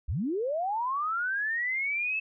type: linear sweep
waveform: sine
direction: up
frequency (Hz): 47.14 to 2637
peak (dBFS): -27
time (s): 0.08-2.2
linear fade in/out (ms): 10
effects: none